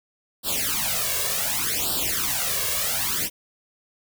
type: noise with flanger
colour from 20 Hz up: white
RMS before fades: -25 dBFS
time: 0.43-3.3 s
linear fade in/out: 50 ms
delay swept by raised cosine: 0.23 to 1.83 ms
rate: 0.67 Hz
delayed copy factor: +0.95
effects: none